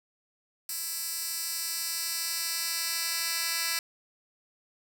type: tone with high-pass filter sweep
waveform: 10% pulse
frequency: 332.1 Hz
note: E4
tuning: 13 cents sharp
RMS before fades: -32 dBFS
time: 0.69-3.79 s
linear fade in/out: 2 ms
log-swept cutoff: 7500 to 3100 Hz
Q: 0.77
effects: none